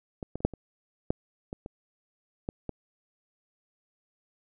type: clicks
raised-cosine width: 2 ms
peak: -22 / -20 / -29 / -8 / -27 / -11 / -22 / -25 / -18 / -20 dBFS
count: 10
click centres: 0.228 / 0.356 / 0.405 / 0.45 / 0.537 / 1.105 / 1.529 / 1.661 / 2.489 / 2.693 s
effects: none